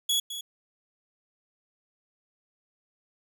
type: tone with echo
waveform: sawtooth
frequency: 3367 Hz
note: G#7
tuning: 23 cents sharp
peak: -20 dBFS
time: 0.09-0.2 s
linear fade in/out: 5 ms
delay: 210 ms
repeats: 1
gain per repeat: -11 dB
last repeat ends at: 0.41 s
effects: none